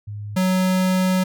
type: tone pair in turn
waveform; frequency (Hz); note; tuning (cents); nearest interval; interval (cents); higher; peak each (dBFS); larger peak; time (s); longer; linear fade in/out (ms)
sine / square; 103.83 / 185.59; G#2 / F#3; 0 / +6; minor seventh; 1006; second; -28 / -17; second; 0.07-0.36 / 0.36-1.24; second; 10
effects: none